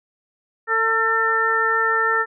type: harmonic tone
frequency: 449.2 Hz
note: A4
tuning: 36 cents sharp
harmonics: 1 / 2 / 3 / 4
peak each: -25 / -27 / -20 / -20 dBFS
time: 0.67-2.26 s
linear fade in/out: 50 ms
effects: none